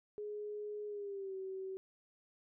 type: tone with pitch glide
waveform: sine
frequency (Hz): 418 to 381.1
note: G#4 to G4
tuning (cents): +11 to -49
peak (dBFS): -40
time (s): 0.18-1.77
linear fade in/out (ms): 0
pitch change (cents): -160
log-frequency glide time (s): 0.87-1.35
effects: none